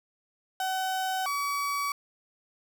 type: tone pair in turn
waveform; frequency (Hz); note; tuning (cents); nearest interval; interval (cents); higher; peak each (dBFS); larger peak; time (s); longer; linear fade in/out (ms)
35% pulse; 756 / 1138; F#5 / C#6; +37 / +45; perfect fifth; 708; second; -26; neither; 0.6-1.26 / 1.26-1.92; neither; 2
effects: none